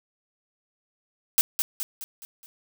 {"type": "noise with echo", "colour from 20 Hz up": "blue", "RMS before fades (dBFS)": -18, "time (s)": [1.38, 1.41], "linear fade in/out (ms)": 0, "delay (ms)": 210, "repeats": 5, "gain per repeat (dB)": -6, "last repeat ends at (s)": 2.46, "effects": []}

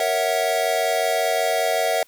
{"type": "chord", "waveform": "square", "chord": "F# dominant seventh", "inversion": "first", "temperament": "equal with one note detuned", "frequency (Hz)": [466.2, 554.4, 654.7, 740], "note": ["A#4", "C#5", "E5", "F#5"], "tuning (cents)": [0, 0, -12, 0], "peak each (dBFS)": [-28, -28, -23, -25], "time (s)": [0, 2.03], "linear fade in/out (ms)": 2, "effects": ["white hiss -56 dBFS RMS until 2.07 s"]}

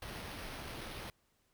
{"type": "noise with sample-and-hold", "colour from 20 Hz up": "pink", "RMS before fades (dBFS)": -45, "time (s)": [0.02, 1.1], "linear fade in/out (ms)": 2, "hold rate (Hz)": 7350, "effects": ["pink hiss -75 dBFS RMS until 1.53 s"]}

